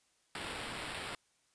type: noise with sample-and-hold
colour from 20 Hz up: white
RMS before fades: -42 dBFS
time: 0.35-1.15 s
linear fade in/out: 2 ms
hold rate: 6300 Hz
effects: white hiss -73 dBFS RMS until 1.54 s + resampled to 22050 Hz